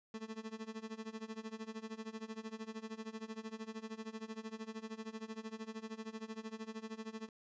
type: tone with tremolo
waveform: 30% pulse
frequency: 220.8 Hz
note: A3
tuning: 6 cents sharp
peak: -38 dBFS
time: 0.14-7.29 s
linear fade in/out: 2 ms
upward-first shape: sine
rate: 13 Hz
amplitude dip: 90%
effects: resampled to 16000 Hz